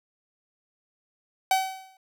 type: tone with exponential decay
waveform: 45% pulse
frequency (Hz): 761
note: F#5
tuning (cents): +48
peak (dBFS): -17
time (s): 1.51-1.97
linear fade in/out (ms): 2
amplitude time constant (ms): 99
effects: none